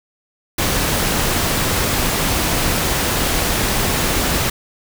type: noise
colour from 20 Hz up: pink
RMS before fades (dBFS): -18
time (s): 0.58-4.5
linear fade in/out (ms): 5
effects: none